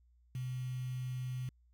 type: tone with quantisation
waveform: sine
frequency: 127 Hz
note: B2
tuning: 49 cents sharp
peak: -36 dBFS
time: 0.35-1.49 s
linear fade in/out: 2 ms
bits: 9
effects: added 60 Hz sine -64 dBFS peak until 1.73 s